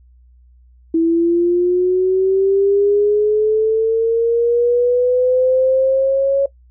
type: linear sweep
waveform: sine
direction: up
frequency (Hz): 326.2 to 554.4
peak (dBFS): -11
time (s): 0.94-6.46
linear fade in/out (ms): 5
effects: noise-tail reverb RT60 0.1 s tail -18 dB re dry + added 61 Hz sine -45 dBFS peak until 6.7 s